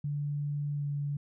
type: tone with pitch glide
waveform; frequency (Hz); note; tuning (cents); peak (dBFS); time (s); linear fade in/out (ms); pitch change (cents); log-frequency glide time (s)
sine; 145.4 to 143.81; D3 to D3; -17 to -36; -30; 0.04-1.17; 5; -19; 0.75-0.84
effects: none